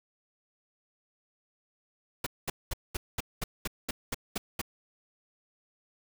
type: noise bursts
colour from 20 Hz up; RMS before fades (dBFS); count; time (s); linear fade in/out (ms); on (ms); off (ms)
pink; -32; 11; 2.24-4.615; 5; 25; 210
effects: none